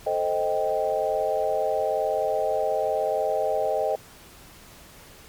sine chord, A half-diminished seventh, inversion none, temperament equal, 440 / 523.3 / 622.3 / 784 Hz, A4 / C5 / Eb5 / G5, 0 / 0 / 0 / 0 cents, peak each -29 / -28 / -25 / -28 dBFS, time 0.06-3.96 s, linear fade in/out 10 ms, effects pink hiss -48 dBFS RMS until 5.28 s + MP3 96 kbps

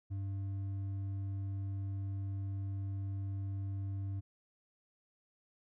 sine tone with hard clipping, 98 Hz, G2, in tune, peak -37 dBFS, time 0.1-4.21 s, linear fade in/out 20 ms, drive 4 dB, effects none

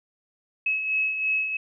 sine beating tone pair, 2572 / 2575 Hz, E7 / E7, -43 / -41 cents, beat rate 3 Hz, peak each -32 / -23 dBFS, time 0.66-1.57 s, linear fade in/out 5 ms, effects none

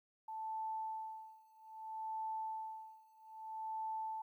sine tone with tremolo, 880 Hz, A5, in tune, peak -38 dBFS, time 0.28-4.22 s, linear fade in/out 5 ms, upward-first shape sine, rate 0.62 Hz, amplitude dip 95%, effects 13-bit

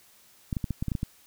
clicks, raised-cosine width 5 ms, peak -16 dBFS, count 9, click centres 0.528 / 0.568 / 0.642 / 0.707 / 0.825 / 0.883 / 0.918 / 0.952 / 1.031 s, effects white hiss -58 dBFS RMS until 1.26 s

